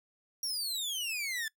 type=exponential sweep; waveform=sawtooth; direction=down; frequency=5690 to 1728 Hz; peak=-30 dBFS; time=0.43-1.48 s; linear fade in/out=2 ms; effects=noise-tail reverb RT60 0.1 s tail -21 dB re dry